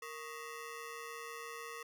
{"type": "ring-modulated tone", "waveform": "20% pulse", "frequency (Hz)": 784, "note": "G5", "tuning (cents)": 0, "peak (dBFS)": -36, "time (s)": [0.02, 1.83], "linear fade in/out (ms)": 5, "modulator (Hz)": 319, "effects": []}